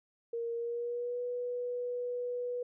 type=tone with pitch glide; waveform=sine; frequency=466.2 to 489.9 Hz; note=A#4 to B4; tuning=0 to -14 cents; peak=-33 dBFS; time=0.33-2.63 s; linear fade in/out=5 ms; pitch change=+86 cents; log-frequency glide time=0.54-1.21 s; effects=none